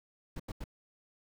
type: noise bursts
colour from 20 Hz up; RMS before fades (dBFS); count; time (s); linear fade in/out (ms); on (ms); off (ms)
brown; -39; 3; 0.36-0.641; 5; 37; 85
effects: none